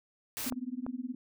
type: noise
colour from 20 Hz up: white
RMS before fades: -37 dBFS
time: 0.37-0.5 s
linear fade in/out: 0 ms
type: tone with tremolo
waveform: sine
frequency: 251.4 Hz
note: B3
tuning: 31 cents sharp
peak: -31 dBFS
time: 0.46-1.15 s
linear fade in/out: 5 ms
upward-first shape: sine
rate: 19 Hz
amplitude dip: 95%
type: clicks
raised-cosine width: 1 ms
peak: -25 dBFS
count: 2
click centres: 0.524 / 0.865 s
effects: none